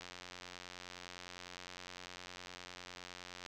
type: click train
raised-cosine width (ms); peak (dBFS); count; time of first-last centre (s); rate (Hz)
0.2; -30; 311; 0.01-3.462; 89.8
effects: none